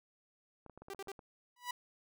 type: clicks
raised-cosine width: 1 ms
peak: -38 dBFS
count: 8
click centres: 0.663 / 0.697 / 0.776 / 0.82 / 0.884 / 0.947 / 1.073 / 1.192 s
type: tone bursts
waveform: sawtooth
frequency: 392 Hz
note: G4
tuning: in tune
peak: -38 dBFS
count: 3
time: 0.9-1.117 s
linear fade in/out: 0 ms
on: 35 ms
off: 56 ms
type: tone with exponential growth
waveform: sawtooth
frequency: 980 Hz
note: B5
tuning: 14 cents flat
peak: -31 dBFS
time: 1.56-1.71 s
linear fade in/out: 5 ms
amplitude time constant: 32 ms
effects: none